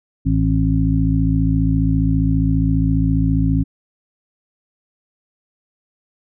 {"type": "harmonic tone with a mistuned harmonic", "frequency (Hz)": 54.8, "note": "A1", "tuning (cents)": -6, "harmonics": [1, 2, 3, 5], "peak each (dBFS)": [-19, -19, -19, -19], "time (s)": [0.25, 3.64], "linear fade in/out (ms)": 20, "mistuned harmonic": 5, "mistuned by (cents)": -32, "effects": []}